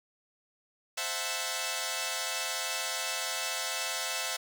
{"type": "chord", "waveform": "5% pulse", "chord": "F# half-diminished seventh", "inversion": "second", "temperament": "equal", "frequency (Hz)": [523.3, 659.3, 740, 880], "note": ["C5", "E5", "F#5", "A5"], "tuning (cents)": [0, 0, 0, 0], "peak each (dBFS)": [-27, -24, -26, -27], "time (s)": [0.97, 4.37], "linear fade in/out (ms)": 10, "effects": []}